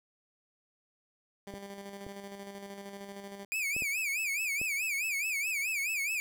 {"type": "tone with tremolo", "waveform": "15% pulse", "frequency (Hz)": 198.9, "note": "G3", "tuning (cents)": 25, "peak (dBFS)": -35, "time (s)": [1.47, 3.45], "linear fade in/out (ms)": 2, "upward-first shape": "square", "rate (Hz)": 13, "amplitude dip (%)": 40}
{"type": "clicks", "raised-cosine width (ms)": 2, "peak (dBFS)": -29, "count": 5, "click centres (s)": [1.539, 2.066, 3.765, 3.822, 4.615]}
{"type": "tone with vibrato", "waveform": "45% pulse", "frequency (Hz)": 2396, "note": "D7", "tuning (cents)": 34, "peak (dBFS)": -30, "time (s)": [3.52, 6.2], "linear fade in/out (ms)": 0, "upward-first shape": "sine", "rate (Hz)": 4.7, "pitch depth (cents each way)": 160}
{"effects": []}